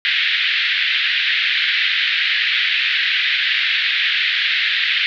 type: band-pass noise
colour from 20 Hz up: pink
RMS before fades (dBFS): -18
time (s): 0.05-5.06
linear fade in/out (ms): 0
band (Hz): 1700 to 3900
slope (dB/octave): 48
effects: none